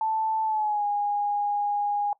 sine tone with pitch glide, 880 to 821.1 Hz, A5 to G#5, 0 to -20 cents, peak -23 dBFS, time 0.01-2.13 s, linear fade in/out 2 ms, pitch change -120 cents, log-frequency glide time 0.44-0.85 s, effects noise-tail reverb RT60 0.1 s tail -19 dB re dry

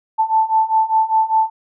sine beating tone pair, 879 / 884 Hz, A5 / A5, -2 / +8 cents, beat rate 5 Hz, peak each -17 / -15 dBFS, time 0.18-1.5 s, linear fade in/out 20 ms, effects none

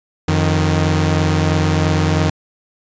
sawtooth tone pair together, 89.1 / 155.21 Hz, F2 / D#3, +35 / -4 cents, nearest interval minor seventh, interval 961 cents, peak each -12 dBFS, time 0.28-2.3 s, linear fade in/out 5 ms, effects resampled to 16000 Hz

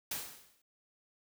white noise with exponential decay, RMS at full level -35 dBFS, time 0.11-0.62 s, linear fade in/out 5 ms, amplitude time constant 110 ms, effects none

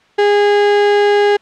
35% pulse tone, 410.3 Hz, G#4, 21 cents flat, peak -7 dBFS, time 0.18-1.37 s, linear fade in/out 10 ms, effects white hiss -51 dBFS RMS until 1.41 s + low-pass 3000 Hz 12 dB/octave

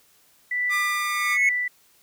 sine tone with tremolo, 1975.5 Hz, B6, in tune, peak -21 dBFS, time 0.51-1.68 s, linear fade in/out 5 ms, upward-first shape sine, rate 1.3 Hz, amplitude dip 55%
sawtooth tone with vibrato, 1200 Hz, D6, 37 cents sharp, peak -22 dBFS, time 0.69-1.38 s, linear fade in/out 50 ms, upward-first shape triangle, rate 20 Hz, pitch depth 12 cents each way
triangle tone with exponential growth, 2195 Hz, C#7, 18 cents flat, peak -14 dBFS, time 0.75-1.49 s, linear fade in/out 2 ms, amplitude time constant 160 ms
effects white hiss -59 dBFS RMS until 2.02 s

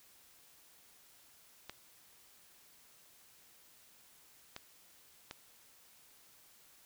clicks, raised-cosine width 0.2 ms, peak -26 dBFS, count 3, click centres 1.696 / 4.564 / 5.311 s, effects white hiss -63 dBFS RMS until 6.85 s

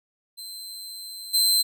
sawtooth tone with level steps, 4098 Hz, C8, 37 cents flat, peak -33 / -15 dBFS, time 0.37-1.63 s, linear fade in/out 20 ms, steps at 1.33 s, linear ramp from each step 20 ms, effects none

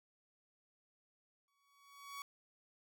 sawtooth tone with exponential growth, 1126 Hz, C#6, 27 cents sharp, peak -39 dBFS, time 1.48-2.22 s, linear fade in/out 1 ms, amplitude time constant 160 ms, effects none

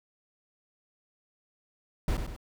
brown noise with echo, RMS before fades -27 dBFS, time 2.08-2.17 s, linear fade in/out 2 ms, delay 97 ms, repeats 2, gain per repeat -6 dB, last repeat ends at 2.364 s, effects none

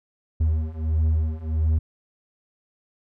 triangle beating tone pair, 78 / 79.5 Hz, D#2 / D#2, +5 / +38 cents, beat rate 1.5 Hz, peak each -22 / -20 dBFS, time 0.4-1.79 s, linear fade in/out 10 ms, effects none

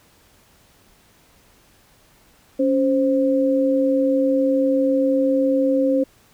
sine tone pair together, 277.2 / 524.9 Hz, C#4 / C5, 0 / +5 cents, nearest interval major seventh, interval 1105 cents, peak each -18 dBFS, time 2.59-6.04 s, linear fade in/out 10 ms, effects pink hiss -55 dBFS RMS until 6.33 s

